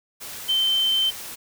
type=tone in noise; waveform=sine; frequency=3098 Hz; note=G7; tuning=21 cents flat; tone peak=-18 dBFS; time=0.48-1.11 s; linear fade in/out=20 ms; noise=white; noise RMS=-36 dBFS; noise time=0.2-1.36 s; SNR=+15 dB; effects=none